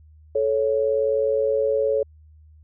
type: tone pair together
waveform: sine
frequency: 435.8 / 555 Hz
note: A4 / C#5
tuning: -17 / +2 cents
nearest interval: major third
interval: 419 cents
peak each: -21 dBFS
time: 0.35-2.03 s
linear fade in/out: 5 ms
effects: added 77 Hz sine -47 dBFS peak until 2.63 s

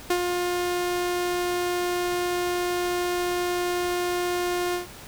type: tone with ADSR envelope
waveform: sawtooth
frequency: 354.8 Hz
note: F4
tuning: 27 cents sharp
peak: -15 dBFS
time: 0.1-4.87 s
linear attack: 5 ms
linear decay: 69 ms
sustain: -5 dB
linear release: 130 ms
effects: pink hiss -43 dBFS RMS until 5.07 s

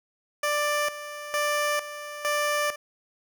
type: tone with tremolo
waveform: 15% pulse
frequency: 590 Hz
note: D5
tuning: 8 cents sharp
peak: -17 dBFS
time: 0.43-2.76 s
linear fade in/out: 5 ms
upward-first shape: square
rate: 1.1 Hz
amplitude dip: 75%
effects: none

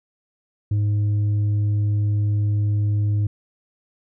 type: tone with tanh clipping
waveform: triangle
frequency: 103.83 Hz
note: G#2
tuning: in tune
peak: -18 dBFS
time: 0.71-3.27 s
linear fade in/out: 5 ms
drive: 8 dB
effects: none

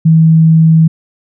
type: tone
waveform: sine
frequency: 161.2 Hz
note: E3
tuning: 38 cents flat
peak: -3 dBFS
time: 0.05-0.88 s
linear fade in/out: 10 ms
effects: none

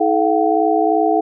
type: tone cluster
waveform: sine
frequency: 322.5 / 430.2 / 698 / 761 Hz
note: E4 / A4 / F5 / F#5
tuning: -38 / -39 / -1 / +48 cents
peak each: -18 dBFS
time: 0-1.21 s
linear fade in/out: 10 ms
effects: none

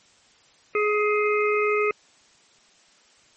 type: harmonic tone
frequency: 419.5 Hz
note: G#4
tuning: 17 cents sharp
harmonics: 1 / 3 / 5 / 6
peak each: -21 / -26 / -28 / -29 dBFS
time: 0.75-1.91 s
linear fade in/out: 2 ms
effects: white hiss -57 dBFS RMS until 3.36 s + MP3 32 kbps

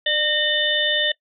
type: harmonic tone with a mistuned harmonic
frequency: 598 Hz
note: D5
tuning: 31 cents sharp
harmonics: 1 / 3 / 5 / 6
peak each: -26 / -23 / -23 / -22 dBFS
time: 0.06-1.12 s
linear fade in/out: 5 ms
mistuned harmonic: 3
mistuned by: +44 cents
effects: noise-tail reverb RT60 0.1 s tail -22 dB re dry

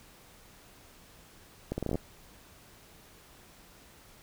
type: accelerating click train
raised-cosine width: 2 ms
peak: -18 dBFS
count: 9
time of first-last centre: 1.72-1.955 s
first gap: 60 ms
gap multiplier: 0.78
effects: pink hiss -56 dBFS RMS until 4.22 s

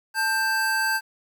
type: tone pair together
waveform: square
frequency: 880 / 1575.2 Hz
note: A5 / G6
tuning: 0 / +8 cents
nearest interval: minor seventh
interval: 1008 cents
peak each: -28 / -23 dBFS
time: 0.14-1.01 s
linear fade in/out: 50 ms
effects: 9-bit

